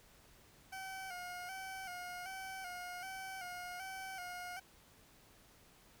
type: tone with vibrato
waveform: 20% pulse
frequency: 740 Hz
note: F#5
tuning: in tune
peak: -39 dBFS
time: 0.72-4.6 s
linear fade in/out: 10 ms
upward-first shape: square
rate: 1.3 Hz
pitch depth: 56 cents each way
effects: pink hiss -64 dBFS RMS until 6 s